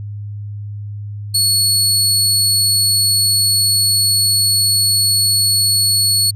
25% pulse tone, 4383 Hz, C#8, 20 cents flat, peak -7 dBFS, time 1.34-6.31 s, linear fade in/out 10 ms, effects added 103 Hz sine -24 dBFS peak until 6.35 s

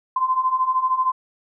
sine beating tone pair, 1024 / 1037 Hz, C6 / C6, -38 / -16 cents, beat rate 13 Hz, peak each -23 / -19 dBFS, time 0.16-1.12 s, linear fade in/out 5 ms, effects none

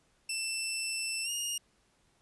15% pulse tone with pitch glide, 2669 to 2844 Hz, E7 to F7, +21 to +31 cents, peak -25 dBFS, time 0.29-1.58 s, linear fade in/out 5 ms, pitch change +110 cents, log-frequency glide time 1.23-1.3 s, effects pink hiss -70 dBFS RMS until 2.21 s + resampled to 24000 Hz

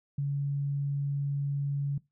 sine tone, 141.3 Hz, C#3, 34 cents sharp, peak -27 dBFS, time 0.18-1.98 s, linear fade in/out 5 ms, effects noise-tail reverb RT60 0.2 s tail -21 dB re dry

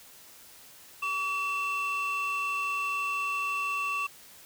triangle tone pair together, 1140 / 2686 Hz, C#6 / E7, +48 / +32 cents, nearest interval octave + minor third, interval 1484 cents, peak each -28 dBFS, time 1.02-4.07 s, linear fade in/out 10 ms, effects tanh soft clip ceiling -23 dBFS + white hiss -52 dBFS RMS until 4.45 s

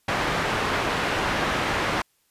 white low-pass noise, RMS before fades -25 dBFS, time 0.08-2.02 s, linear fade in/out 5 ms, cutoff 1800 Hz, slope 12 dB/octave, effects white hiss -67 dBFS RMS until 2.3 s + resampled to 32000 Hz

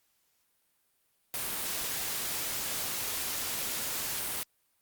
white noise, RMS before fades -34 dBFS, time 1.34-4.43 s, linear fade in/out 0 ms, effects white hiss -73 dBFS RMS until 4.81 s + Opus 48 kbps

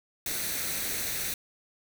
white noise with comb filter, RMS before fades -32 dBFS, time 0.26-1.34 s, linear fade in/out 2 ms, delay 0.49 ms, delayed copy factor +0.5, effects none

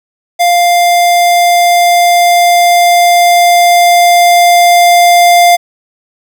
square tone with level ramp, 699 Hz, F5, 1 cent sharp, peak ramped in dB -6 to -3 dBFS, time 0.39-5.57 s, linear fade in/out 20 ms, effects none

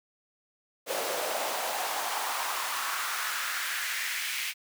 pink noise with high-pass filter sweep, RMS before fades -32 dBFS, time 0.86-4.54 s, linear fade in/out 50 ms, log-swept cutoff 500 to 2300 Hz, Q 2.5, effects none

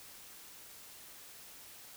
silence, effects white hiss -53 dBFS RMS until 1.96 s

